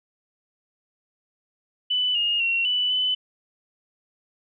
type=tone with pitch steps; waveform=sine; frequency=2990 / 2847 / 2736 / 2977 / 3011 Hz; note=F#7 / F7 / F7 / F#7 / F#7; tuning=+17 / +33 / -36 / +10 / +30 cents; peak=-20 dBFS; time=1.9-3.15 s; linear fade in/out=10 ms; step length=250 ms; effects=none